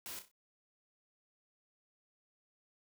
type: noise with echo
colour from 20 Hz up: white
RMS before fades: -45 dBFS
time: 0.06-0.19 s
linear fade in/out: 0 ms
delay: 31 ms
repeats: 4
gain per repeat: -8 dB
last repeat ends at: 0.314 s
effects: none